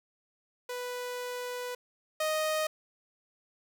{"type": "tone pair in turn", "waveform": "sawtooth", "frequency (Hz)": [493.9, 622.3], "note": ["B4", "D#5"], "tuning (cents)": [0, 0], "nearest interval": "major third", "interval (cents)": 400, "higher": "second", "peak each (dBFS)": [-31, -24], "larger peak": "second", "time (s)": [[0.69, 1.75], [2.2, 2.67]], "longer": "first", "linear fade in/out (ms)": 5, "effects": ["10-bit"]}